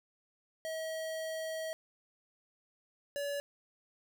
square tone pair in turn, 640 / 570.2 Hz, D#5 / C#5, +49 / +49 cents, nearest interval major second, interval 200 cents, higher first, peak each -37 / -35 dBFS, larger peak second, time 0.65-1.73 / 3.16-3.4 s, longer first, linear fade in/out 0 ms, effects none

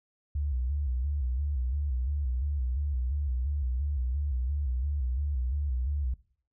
sine tone with vibrato, 67.3 Hz, C2, 49 cents sharp, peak -27 dBFS, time 0.35-6.14 s, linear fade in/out 5 ms, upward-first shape square, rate 2.9 Hz, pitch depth 130 cents each way, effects noise-tail reverb RT60 0.5 s tail -19 dB re dry

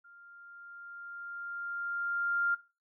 sine tone with level ramp, 1396.9 Hz, F6, in tune, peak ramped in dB -54 to -26 dBFS, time 0.04-2.55 s, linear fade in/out 10 ms, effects noise-tail reverb RT60 0.3 s tail -17 dB re dry

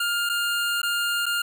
25% pulse tone with dropouts, 1407 Hz, F6, 12 cents sharp, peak -19 dBFS, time 0-1.42 s, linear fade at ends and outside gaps 5 ms, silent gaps 0.292-0.296 / 0.818-0.83 / 1.258-1.263 s, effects none

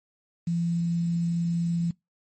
sine tone with quantisation, 170 Hz, F3, 46 cents flat, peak -23 dBFS, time 0.47-1.91 s, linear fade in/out 5 ms, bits 8, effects noise-tail reverb RT60 0.2 s tail -24 dB re dry + MP3 32 kbps

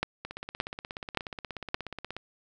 two click trains, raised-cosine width 0.3 ms, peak -21 / -11 dBFS, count 33 / 4, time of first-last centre 0.25-2.166 / 0.03-1.744 s, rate 16.7 / 1.75 Hz, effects none

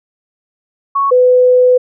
sine tone pair in turn, 1108.7 / 501.1 Hz, C#6 / B4, 0 / +25 cents, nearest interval octave + major second, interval 1375 cents, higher first, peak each -10 / -5 dBFS, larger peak second, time 0.95-1.11 / 1.11-1.78 s, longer second, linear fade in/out 10 ms, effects none

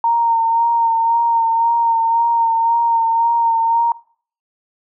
sine tone with vibrato, 922 Hz, A#5, 19 cents flat, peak -12 dBFS, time 0.04-3.92 s, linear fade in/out 2 ms, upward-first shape sine, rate 1.9 Hz, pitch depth 23 cents each way, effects noise-tail reverb RT60 0.5 s tail -21 dB re dry

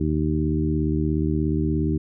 harmonic tone with a mistuned harmonic, 77 Hz, D#2, 17 cents flat, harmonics 1 / 2 / 3 / 4 / 5, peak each -25 / -25 / -28 / -25 / -30 dBFS, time 0-1.98 s, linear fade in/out 10 ms, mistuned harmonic 1, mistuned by +18 cents, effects none

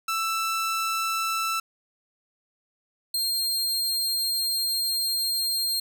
sawtooth tone pair in turn, 1326 / 4202 Hz, E6 / C8, +10 / +7 cents, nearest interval octave + minor sixth, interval 1997 cents, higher second, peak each -21 dBFS, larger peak neither, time 0.08-1.6 / 3.14-5.8 s, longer second, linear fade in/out 5 ms, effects none

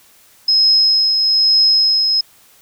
sine tone with tremolo, 5130 Hz, E8, 48 cents flat, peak -8 dBFS, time 0.48-2.21 s, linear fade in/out 5 ms, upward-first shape triangle, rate 1.1 Hz, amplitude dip 40%, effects white hiss -49 dBFS RMS until 2.61 s

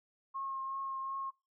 sine tone with vibrato, 1077 Hz, C6, 50 cents sharp, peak -36 dBFS, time 0.34-1.31 s, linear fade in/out 20 ms, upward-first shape triangle, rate 2.7 Hz, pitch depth 17 cents each way, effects noise-tail reverb RT60 0.3 s tail -22 dB re dry

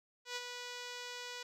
5% pulse tone with ADSR envelope, 490 Hz, B4, 14 cents flat, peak -25 dBFS, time 0.25-1.43 s, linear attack 110 ms, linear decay 36 ms, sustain -6 dB, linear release 5 ms, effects low-pass 8000 Hz 12 dB/octave

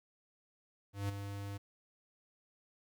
square tone with ADSR envelope, 100.2 Hz, G2, 38 cents sharp, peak -33 dBFS, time 0.93-1.58 s, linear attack 160 ms, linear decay 12 ms, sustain -8 dB, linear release 14 ms, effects 12-bit

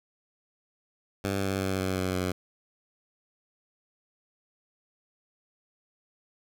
10% pulse tone with pitch steps, 98 / 96.71 / 95.43 / 94.17 / 92.93 / 91.7 Hz, G2 / G2 / G2 / F#2 / F#2 / F#2, 0 / -23 / -46 / +31 / +8 / -15 cents, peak -19 dBFS, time 1.24-2.32 s, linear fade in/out 5 ms, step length 180 ms, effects none

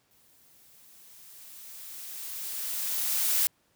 blue noise with exponential growth, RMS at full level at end -24 dBFS, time 0.11-3.47 s, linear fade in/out 0 ms, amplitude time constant 730 ms, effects pink hiss -69 dBFS RMS until 3.75 s + high-pass 80 Hz 12 dB/octave

